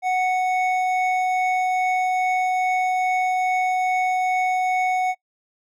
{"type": "tone pair together", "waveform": "triangle", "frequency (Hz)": [739.8, 2217], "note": ["F#5", "C#7"], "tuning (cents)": [0, 0], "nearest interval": "octave + perfect fifth", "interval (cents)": 1900, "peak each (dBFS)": [-17, -25], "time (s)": [0.02, 5.15], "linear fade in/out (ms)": 50, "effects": ["noise-tail reverb RT60 0.1 s tail -24 dB re dry"]}